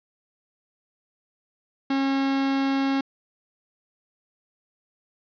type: tone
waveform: 45% pulse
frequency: 272 Hz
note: C#4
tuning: 33 cents flat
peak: -21 dBFS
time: 1.9-3.01 s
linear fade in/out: 5 ms
effects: resampled to 11025 Hz + 10-bit